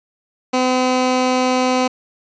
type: tone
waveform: 15% pulse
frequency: 254.8 Hz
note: C4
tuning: 46 cents flat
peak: -8 dBFS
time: 0.53-1.88 s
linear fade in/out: 10 ms
effects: resampled to 16000 Hz